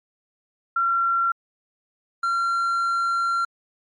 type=tone pair in turn; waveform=sine / triangle; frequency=1367 / 1372.4 Hz; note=F6 / F6; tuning=-37 / -31 cents; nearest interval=unison; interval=6 cents; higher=second; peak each=-18 dBFS; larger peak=neither; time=0.76-1.32 / 2.23-3.45 s; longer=second; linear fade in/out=5 ms; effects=MP3 48 kbps